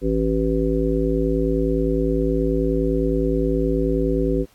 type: harmonic tone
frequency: 54.8 Hz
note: A1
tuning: 6 cents flat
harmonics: 1 / 3 / 5 / 7 / 9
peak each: -23 / -26 / -23 / -23 / -25 dBFS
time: 0.01-4.46 s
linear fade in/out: 50 ms
effects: pink hiss -57 dBFS RMS until 4.54 s + AAC 64 kbps